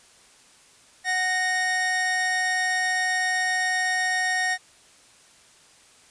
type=tone pair together; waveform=45% pulse; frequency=740 / 1853.9 Hz; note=F#5 / A#6; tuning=0 / -10 cents; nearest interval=octave + major third; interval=1590 cents; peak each=-28 / -23 dBFS; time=1.04-4.58 s; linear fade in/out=50 ms; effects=white hiss -54 dBFS RMS until 6.1 s + resampled to 22050 Hz